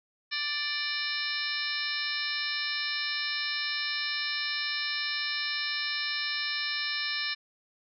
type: harmonic tone with a mistuned harmonic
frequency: 587.3 Hz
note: D5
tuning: in tune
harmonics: 2 / 3 / 4 / 5 / 6 / 7 / 8 / 9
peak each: -44 / -35 / -36 / -40 / -38 / -36 / -45 / -36 dBFS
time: 0.31-7.35 s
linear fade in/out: 20 ms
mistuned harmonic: 6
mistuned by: +67 cents
effects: none